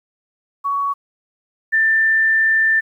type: tone pair in turn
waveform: sine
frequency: 1122 / 1781.1 Hz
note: C#6 / A6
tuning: +21 / +21 cents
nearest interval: minor sixth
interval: 800 cents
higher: second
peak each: -17 / -12 dBFS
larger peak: second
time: 0.64-0.94 / 1.72-2.81 s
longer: second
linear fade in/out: 20 ms
effects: 9-bit